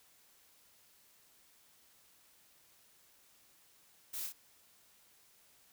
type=noise with echo; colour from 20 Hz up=blue; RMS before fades=-42 dBFS; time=4.13-4.27 s; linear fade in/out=10 ms; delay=28 ms; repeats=2; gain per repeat=-3 dB; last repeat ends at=4.326 s; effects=white hiss -66 dBFS RMS until 5.72 s